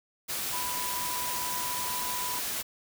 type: tone in noise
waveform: sine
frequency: 987.8 Hz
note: B5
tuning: in tune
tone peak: -35 dBFS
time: 0.52-2.4 s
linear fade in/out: 20 ms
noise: white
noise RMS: -33 dBFS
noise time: 0.28-2.63 s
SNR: -5 dB
effects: none